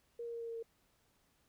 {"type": "tone with pitch steps", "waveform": "sine", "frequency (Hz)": [470.5, 467.8, 465.1, 462.4, 459.8, 457.1], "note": ["A#4", "A#4", "A#4", "A#4", "A#4", "A#4"], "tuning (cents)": [16, 6, -4, -14, -24, -34], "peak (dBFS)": -40, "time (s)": [0.19, 0.628], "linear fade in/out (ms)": 5, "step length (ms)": 73, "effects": ["pink hiss -74 dBFS RMS until 1.48 s"]}